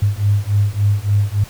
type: beating tone pair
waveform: sine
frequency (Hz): 100.4 / 103.9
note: G2 / G#2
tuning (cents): +42 / +1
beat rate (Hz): 3.5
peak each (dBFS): -16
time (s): 0.02-1.44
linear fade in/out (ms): 5
effects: pink hiss -39 dBFS RMS until 1.49 s